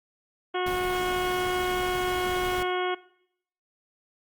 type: harmonic tone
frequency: 364 Hz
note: F#4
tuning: 28 cents flat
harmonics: 1 / 2 / 3 / 4 / 5 / 6 / 7 / 8 / 9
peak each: -28 / -31 / -34 / -36 / -43 / -37 / -48 / -42 / -40 dBFS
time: 0.54-2.95 s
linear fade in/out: 10 ms
type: noise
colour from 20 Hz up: pink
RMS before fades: -37 dBFS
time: 0.66-2.63 s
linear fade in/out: 5 ms
effects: noise-tail reverb RT60 0.7 s tail -19 dB re dry + Opus 32 kbps